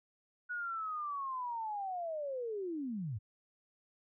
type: linear sweep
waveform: sine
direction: down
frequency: 1472 to 92.5 Hz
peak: -36 dBFS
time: 0.49-3.19 s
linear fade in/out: 20 ms
effects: none